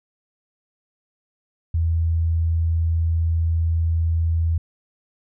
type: tone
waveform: sine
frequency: 82.41 Hz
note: E2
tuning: in tune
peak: -17 dBFS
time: 1.74-4.58 s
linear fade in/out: 5 ms
effects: none